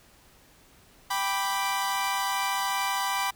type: chord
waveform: sawtooth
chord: G major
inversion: none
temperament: equal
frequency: 784 / 987.8 / 1174.7 Hz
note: G5 / B5 / D6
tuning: 0 / 0 / 0 cents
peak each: -27 / -25 / -29 dBFS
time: 1.1-3.31 s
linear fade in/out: 10 ms
effects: pink hiss -57 dBFS RMS until 3.35 s

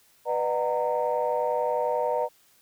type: tone cluster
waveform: sine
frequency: 494.9 / 606 / 744 / 922 Hz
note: B4 / D#5 / F#5 / A#5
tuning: +4 / -46 / +9 / -19 cents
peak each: -27 / -27 / -33 / -28 dBFS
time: 0.25-2.29 s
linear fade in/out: 50 ms
effects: tanh soft clip ceiling -15 dBFS + white hiss -61 dBFS RMS until 2.61 s

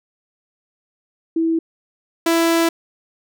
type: tone pair in turn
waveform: sine / sawtooth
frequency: 327.2 / 332.5 Hz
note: E4 / E4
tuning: -13 / +15 cents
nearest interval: unison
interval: 28 cents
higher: second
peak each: -15 / -10 dBFS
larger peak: second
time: 1.36-1.59 / 2.26-2.69 s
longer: second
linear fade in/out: 5 ms
effects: none

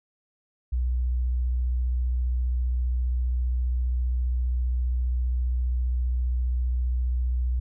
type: tone with vibrato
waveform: sine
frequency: 61.74 Hz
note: B1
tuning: in tune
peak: -22 dBFS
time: 0.72-7.6 s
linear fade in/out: 10 ms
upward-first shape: square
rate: 15 Hz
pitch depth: 17 cents each way
effects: none

